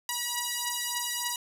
5% pulse beating tone pair, 964 / 967.4 Hz, B5 / B5, -42 / -36 cents, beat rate 3.4 Hz, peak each -20 / -21 dBFS, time 0.09-1.36 s, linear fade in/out 2 ms, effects none

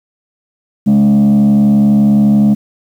sine tone with frequency modulation, 208.8 Hz, G#3, 10 cents sharp, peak -3 dBFS, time 0.86-2.55 s, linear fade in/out 20 ms, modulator 71.8 Hz, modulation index 0.49, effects tanh soft clip ceiling -5 dBFS + 7-bit

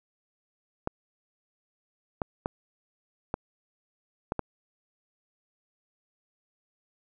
clicks, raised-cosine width 1 ms, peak -14 dBFS, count 6, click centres 0.874 / 2.218 / 2.459 / 3.341 / 4.321 / 4.393 s, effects none

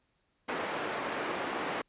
pink band-pass noise, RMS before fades -35 dBFS, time 0.48-1.82 s, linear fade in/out 10 ms, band 340 to 2100 Hz, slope 12 dB/octave, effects pink hiss -75 dBFS RMS until 1.88 s + resampled to 8000 Hz

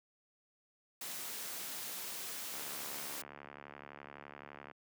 white noise, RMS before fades -43 dBFS, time 1.01-3.22 s, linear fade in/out 5 ms
click train, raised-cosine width 0.5 ms, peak -33 dBFS, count 157, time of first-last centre 2.54-4.713 s, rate 71.8 Hz
effects high-pass 150 Hz 12 dB/octave

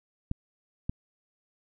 clicks, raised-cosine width 5 ms, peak -17 dBFS, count 2, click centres 0.314 / 0.895 s, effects none

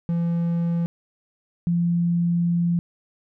triangle / sine tone pair in turn, 169.7 / 171.87 Hz, F3 / F3, -49 / -27 cents, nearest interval unison, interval 22 cents, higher second, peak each -18 dBFS, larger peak neither, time 0.09-0.86 / 1.67-2.79 s, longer second, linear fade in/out 0 ms, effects none

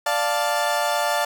30% pulse chord, D minor, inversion none, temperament equal, 587.3 / 698.5 / 880 Hz, D5 / F5 / A5, 0 / 0 / 0 cents, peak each -22 dBFS, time 0.06-1.25 s, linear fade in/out 5 ms, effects none

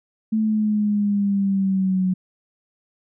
sine exponential sweep, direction down, 220 to 183.9 Hz, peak -17 dBFS, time 0.32-2.14 s, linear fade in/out 10 ms, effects none

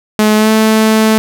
sawtooth tone with pitch glide, 213.8 to 218.9 Hz, A3 to A3, -49 to -9 cents, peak -3 dBFS, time 0.19-1.18 s, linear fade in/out 0 ms, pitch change +40 cents, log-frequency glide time 0.36-0.5 s, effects none

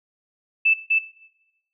sine tone with echo, 2637 Hz, E7, in tune, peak -14 dBFS, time 0.65-0.74 s, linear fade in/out 10 ms, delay 250 ms, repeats 1, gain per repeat -2 dB, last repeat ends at 0.99 s, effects noise-tail reverb RT60 0.9 s tail -17 dB re dry

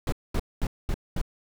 brown noise bursts, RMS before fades -25 dBFS, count 5, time 0.07-1.215 s, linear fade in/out 2 ms, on 53 ms, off 220 ms, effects none

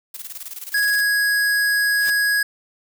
blue noise with tremolo, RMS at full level -32 dBFS, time 0.14-1.01 s, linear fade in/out 5 ms, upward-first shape square, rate 19 Hz, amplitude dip 70%
square tone, 1661.2 Hz, G#6, in tune, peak -17 dBFS, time 0.74-2.43 s, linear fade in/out 5 ms
white noise with exponential growth, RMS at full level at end -27 dBFS, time 1.9-2.1 s, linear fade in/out 5 ms, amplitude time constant 42 ms
effects none

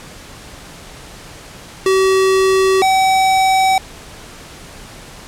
square tone pair in turn, 381.5 / 763 Hz, G4 / G5, -47 / -47 cents, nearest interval octave, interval 1200 cents, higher second, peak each -11 dBFS, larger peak neither, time 1.86-2.82 / 2.82-3.78 s, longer neither, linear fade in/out 2 ms, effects pink hiss -36 dBFS RMS until 5.27 s + low-pass 10000 Hz 12 dB/octave

